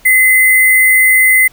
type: tone with sample-and-hold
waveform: sine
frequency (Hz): 2045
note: C7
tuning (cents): -40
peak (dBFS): -5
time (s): 0.05-1.48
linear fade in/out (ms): 10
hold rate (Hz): 11025
effects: pink hiss -45 dBFS RMS until 1.52 s